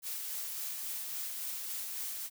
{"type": "noise with tremolo", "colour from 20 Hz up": "blue", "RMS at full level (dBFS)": -38, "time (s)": [0.02, 2.3], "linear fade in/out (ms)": 50, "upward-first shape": "sine", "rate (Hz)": 3.6, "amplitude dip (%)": 25, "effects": []}